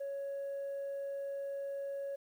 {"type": "tone", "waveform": "sine", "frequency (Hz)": 556, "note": "C#5", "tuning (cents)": 5, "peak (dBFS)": -35, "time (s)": [0, 2.16], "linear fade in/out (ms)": 10, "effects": ["tanh soft clip ceiling -35 dBFS", "11-bit"]}